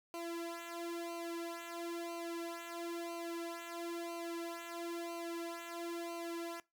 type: tone with flanger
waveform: sawtooth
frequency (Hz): 339.2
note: E4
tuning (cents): +50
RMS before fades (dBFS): -43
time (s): 0.14-6.6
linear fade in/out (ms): 0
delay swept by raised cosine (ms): 0.56 to 2.76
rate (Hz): 1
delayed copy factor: -1
effects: noise-tail reverb RT60 0.2 s tail -21 dB re dry